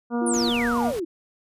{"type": "harmonic tone", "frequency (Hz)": 238.1, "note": "A#3", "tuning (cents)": 37, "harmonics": [1, 2, 3, 4, 5, 6], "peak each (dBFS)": [-23, -29, -33, -35, -37, -39], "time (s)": [0.1, 0.93], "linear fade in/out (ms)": 50}
{"type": "tone", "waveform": "sine", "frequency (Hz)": 343.8, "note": "F4", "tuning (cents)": -27, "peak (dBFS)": -26, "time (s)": [0.21, 0.5], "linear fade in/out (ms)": 10}
{"type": "exponential sweep", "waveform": "sine", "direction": "down", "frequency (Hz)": [10130, 309.5], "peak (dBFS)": -25, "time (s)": [0.26, 1.05], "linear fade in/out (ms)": 10}
{"type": "noise", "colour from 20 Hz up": "pink", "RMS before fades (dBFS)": -38, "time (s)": [0.33, 1], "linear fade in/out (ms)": 10}
{"effects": ["resampled to 32000 Hz"]}